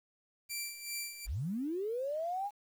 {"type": "tone with tremolo", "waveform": "10% pulse", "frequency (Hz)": 2349, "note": "D7", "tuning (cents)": 0, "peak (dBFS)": -27, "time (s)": [0.49, 1.27], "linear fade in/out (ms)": 20, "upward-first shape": "sine", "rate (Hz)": 2.6, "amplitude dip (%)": 70}
{"type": "linear sweep", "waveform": "sine", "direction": "up", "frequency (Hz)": [30.18, 838], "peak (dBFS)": -33, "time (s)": [1.25, 2.51], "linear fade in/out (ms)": 50}
{"effects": ["10-bit"]}